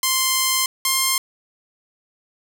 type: tone pair in turn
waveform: 5% pulse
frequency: 1046.5 / 1058.7 Hz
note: C6 / C6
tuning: 0 / +20 cents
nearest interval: unison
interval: 20 cents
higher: second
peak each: -5 dBFS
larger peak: neither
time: 0.03-0.66 / 0.85-1.18 s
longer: first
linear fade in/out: 2 ms
effects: none